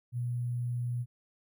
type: tone with sample-and-hold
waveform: sine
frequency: 121.5 Hz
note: B2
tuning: 28 cents flat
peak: -30 dBFS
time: 0.12-1.06 s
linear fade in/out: 50 ms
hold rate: 11025 Hz
effects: none